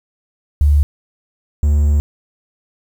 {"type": "tone pair in turn", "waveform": ["sine", "triangle"], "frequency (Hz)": [73, 73.51], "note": ["D2", "D2"], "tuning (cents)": [-10, 2], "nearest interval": "unison", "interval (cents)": 12, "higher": "second", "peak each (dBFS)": -8, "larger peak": "neither", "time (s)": [[0.61, 0.83], [1.63, 2]], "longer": "second", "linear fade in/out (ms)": 0, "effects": ["7-bit"]}